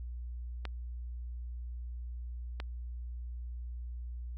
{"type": "clicks", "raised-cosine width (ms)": 0.3, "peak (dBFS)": -23, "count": 2, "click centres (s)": [0.653, 2.601], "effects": ["added 60 Hz sine -38 dBFS peak until 4.37 s", "AAC 64 kbps"]}